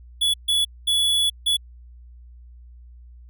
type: tone bursts at uneven times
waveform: square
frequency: 3412 Hz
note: G#7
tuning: 46 cents sharp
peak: -18 dBFS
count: 4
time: 0.21-0.34 / 0.48-0.65 / 0.87-1.3 / 1.46-1.57 s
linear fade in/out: 10 ms
effects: added 60 Hz sine -42 dBFS peak until 3.29 s